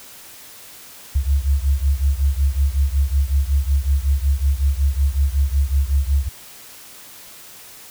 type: beating tone pair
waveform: sine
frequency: 67.4 / 72.8 Hz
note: C#2 / D2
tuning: -48 / -15 cents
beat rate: 5.4 Hz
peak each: -17 / -19 dBFS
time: 1.15-6.29 s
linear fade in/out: 10 ms
effects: white hiss -41 dBFS RMS until 7.9 s

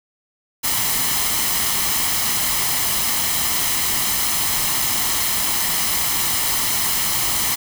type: noise with comb filter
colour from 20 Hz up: white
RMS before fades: -20 dBFS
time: 0.63-7.56 s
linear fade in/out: 20 ms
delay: 0.98 ms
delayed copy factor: +0.5
effects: none

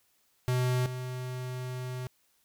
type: tone pair in turn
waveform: square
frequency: 126 / 126.8 Hz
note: B2 / B2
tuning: +35 / +46 cents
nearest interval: unison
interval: 11 cents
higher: second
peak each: -26 / -35 dBFS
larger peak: first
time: 0.48-0.86 / 0.86-2.07 s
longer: second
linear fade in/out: 0 ms
effects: white hiss -70 dBFS RMS until 2.44 s

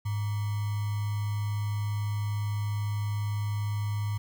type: tone with sample-and-hold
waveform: sine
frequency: 103.83 Hz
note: G#2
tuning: in tune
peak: -27 dBFS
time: 0.05-4.18 s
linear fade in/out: 10 ms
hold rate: 1050 Hz
effects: none

